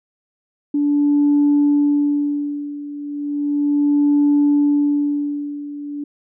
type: tone with tremolo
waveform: sine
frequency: 290 Hz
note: D4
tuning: 22 cents flat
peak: -10 dBFS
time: 0.74-6.04 s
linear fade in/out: 5 ms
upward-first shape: sine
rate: 0.35 Hz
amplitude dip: 85%
effects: tanh soft clip ceiling -8 dBFS